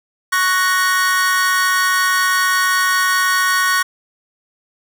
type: chord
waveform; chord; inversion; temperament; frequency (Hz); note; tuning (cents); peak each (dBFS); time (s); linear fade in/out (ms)
45% pulse; F# major; second; equal; 1108.7 / 1480 / 1864.7; C#6 / F#6 / A#6; 0 / 0 / 0; -18; 0.32-3.83; 10
effects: none